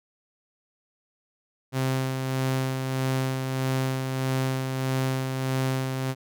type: tone with tremolo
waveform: sawtooth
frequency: 131.6 Hz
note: C3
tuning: 10 cents sharp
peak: -19 dBFS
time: 1.72-6.15 s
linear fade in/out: 50 ms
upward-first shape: sine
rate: 1.6 Hz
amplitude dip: 40%
effects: none